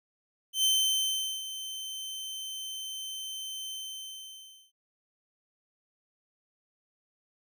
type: tone with ADSR envelope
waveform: sawtooth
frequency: 3089 Hz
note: G7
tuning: 26 cents flat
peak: -19 dBFS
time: 0.53-4.72 s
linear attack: 110 ms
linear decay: 780 ms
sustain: -14 dB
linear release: 1000 ms
effects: none